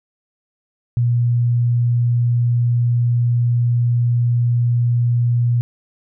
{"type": "tone", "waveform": "sine", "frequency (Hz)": 120, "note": "B2", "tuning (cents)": -49, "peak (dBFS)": -13, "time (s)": [0.97, 5.61], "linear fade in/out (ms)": 0, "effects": []}